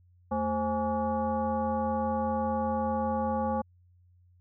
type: tone with frequency modulation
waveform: sine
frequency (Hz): 528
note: C5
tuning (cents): +16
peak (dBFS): -26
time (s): 0.31-3.62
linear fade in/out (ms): 10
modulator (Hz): 306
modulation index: 1.5
effects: added 89 Hz sine -58 dBFS peak until 4.4 s